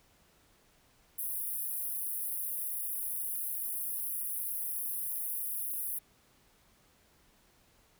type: high-pass noise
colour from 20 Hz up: pink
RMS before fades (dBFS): -36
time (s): 1.18-5.99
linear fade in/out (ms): 10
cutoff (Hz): 9900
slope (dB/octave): 96
effects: pink hiss -66 dBFS RMS until 7.99 s